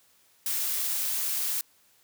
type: noise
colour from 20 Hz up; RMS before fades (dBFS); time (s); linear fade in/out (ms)
blue; -29; 0.46-1.61; 2
effects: white hiss -63 dBFS RMS until 2.03 s + high-pass 60 Hz 12 dB/octave